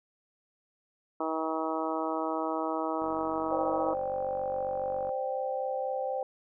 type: harmonic tone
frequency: 159.7 Hz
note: D#3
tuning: 45 cents sharp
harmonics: 2 / 3 / 4 / 5 / 6 / 7 / 8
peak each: -34 / -37 / -35 / -37 / -37 / -39 / -39 dBFS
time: 1.2-3.94 s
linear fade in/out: 5 ms
type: click train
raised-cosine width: 1 ms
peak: -30 dBFS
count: 99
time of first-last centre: 3.02-5.092 s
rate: 47.3 Hz
type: chord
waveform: sine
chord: C suspended second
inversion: none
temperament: equal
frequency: 523.3 / 587.3 / 784 Hz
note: C5 / D5 / G5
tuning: 0 / 0 / 0 cents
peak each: -32 / -37 / -34 dBFS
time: 3.51-6.23 s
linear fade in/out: 2 ms
effects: none